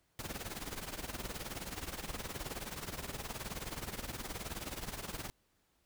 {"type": "noise with tremolo", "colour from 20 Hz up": "pink", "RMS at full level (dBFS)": -39, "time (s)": [0.19, 5.3], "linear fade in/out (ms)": 0, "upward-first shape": "triangle", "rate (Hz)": 19, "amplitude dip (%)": 85, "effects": ["pink hiss -75 dBFS RMS until 5.85 s"]}